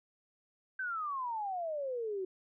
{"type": "exponential sweep", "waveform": "sine", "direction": "down", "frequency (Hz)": [1568, 365.9], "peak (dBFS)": -34, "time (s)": [0.79, 2.25], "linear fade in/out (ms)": 5, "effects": []}